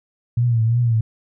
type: tone with vibrato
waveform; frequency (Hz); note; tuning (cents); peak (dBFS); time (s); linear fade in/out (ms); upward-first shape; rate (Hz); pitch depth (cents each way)
sine; 116.54; A#2; 0; -14; 0.37-1.01; 5; triangle; 2.9; 91
effects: none